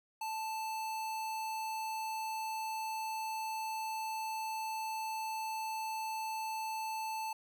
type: tone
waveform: square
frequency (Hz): 880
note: A5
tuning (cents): 0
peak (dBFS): -37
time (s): 0.21-7.33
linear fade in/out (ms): 5
effects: none